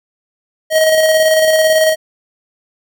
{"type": "tone with tremolo", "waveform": "square", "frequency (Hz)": 632, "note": "D#5", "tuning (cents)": 27, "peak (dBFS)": -8, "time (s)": [0.7, 1.96], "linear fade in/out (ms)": 50, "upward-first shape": "square", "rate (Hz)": 18, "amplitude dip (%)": 30, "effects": []}